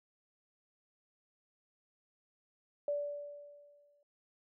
sine tone with exponential decay, 580 Hz, D5, 22 cents flat, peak -30 dBFS, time 2.88-4.03 s, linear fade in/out 2 ms, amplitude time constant 250 ms, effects none

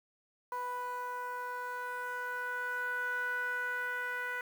10% pulse tone with low-pass filter sweep, 493.9 Hz, B4, in tune, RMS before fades -37 dBFS, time 0.52-4.41 s, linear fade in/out 2 ms, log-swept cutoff 1100 to 1700 Hz, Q 5.8, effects 9-bit

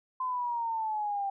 sine exponential sweep, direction down, 1032 to 784 Hz, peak -29 dBFS, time 0.2-1.3 s, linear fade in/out 5 ms, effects none

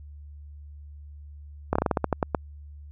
slowing click train, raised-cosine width 1 ms, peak -8 dBFS, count 11, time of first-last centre 1.73-2.348 s, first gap 25 ms, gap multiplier 1.19, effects added 73 Hz sine -41 dBFS peak until 2.91 s

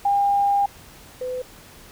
sine tone pair in turn, 804 / 505.1 Hz, G5 / B4, +44 / +39 cents, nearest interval minor sixth, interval 805 cents, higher first, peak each -16 / -25 dBFS, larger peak first, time 0.05-0.66 / 1.21-1.42 s, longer first, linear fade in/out 5 ms, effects pink hiss -46 dBFS RMS until 1.91 s

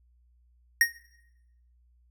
square tone with exponential decay, 1864.7 Hz, A#6, in tune, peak -15 dBFS, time 0.81-0.93 s, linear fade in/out 2 ms, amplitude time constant 25 ms, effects noise-tail reverb RT60 0.9 s tail -19 dB re dry + added 60 Hz sine -60 dBFS peak until 2.1 s

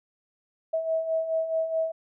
sine beating tone pair, 643 / 647.7 Hz, E5 / E5, -43 / -31 cents, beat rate 4.7 Hz, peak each -32 / -25 dBFS, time 0.73-1.92 s, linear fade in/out 10 ms, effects none

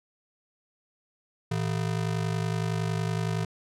square ring-modulated tone, 138.59 Hz, C#3, in tune, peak -24 dBFS, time 1.51-3.45 s, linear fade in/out 5 ms, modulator 25.4 Hz, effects low-pass 9000 Hz 12 dB/octave

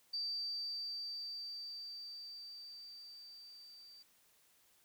sine tone with level ramp, 4649 Hz, D8, 18 cents flat, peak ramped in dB -36 to -55 dBFS, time 0.13-4.03 s, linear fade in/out 10 ms, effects white hiss -70 dBFS RMS until 4.84 s

